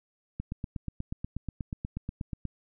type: click train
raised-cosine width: 5 ms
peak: -21 dBFS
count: 18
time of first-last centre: 0.4-2.453 s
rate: 8.28 Hz
effects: none